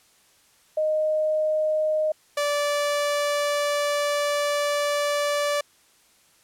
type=tone pair in turn; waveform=sine / sawtooth; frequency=619 / 581.7 Hz; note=D#5 / D5; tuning=-9 / -17 cents; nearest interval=minor second; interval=108 cents; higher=first; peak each=-20 / -18 dBFS; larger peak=second; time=0.77-2.12 / 2.37-5.61 s; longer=second; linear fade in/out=5 ms; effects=white hiss -59 dBFS RMS until 6.43 s + low-pass 11000 Hz 12 dB/octave